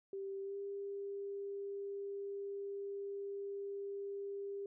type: tone with pitch glide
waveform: sine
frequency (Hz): 391.1 to 399.1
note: G4 to G4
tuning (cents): -4 to +31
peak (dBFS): -40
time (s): 0.13-4.66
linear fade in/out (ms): 2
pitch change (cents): +35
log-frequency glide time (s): 0.42-0.56
effects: none